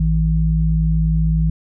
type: tone pair together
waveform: sine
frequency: 56.31 / 160 Hz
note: A1 / D#3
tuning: +41 / +49 cents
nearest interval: octave + tritone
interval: 1808 cents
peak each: -16 dBFS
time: 0-1.5 s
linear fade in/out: 5 ms
effects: none